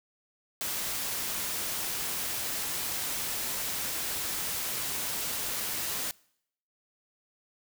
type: noise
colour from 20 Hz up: white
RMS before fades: -33 dBFS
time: 0.61-6.11 s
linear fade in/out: 0 ms
effects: noise-tail reverb RT60 0.7 s tail -24 dB re dry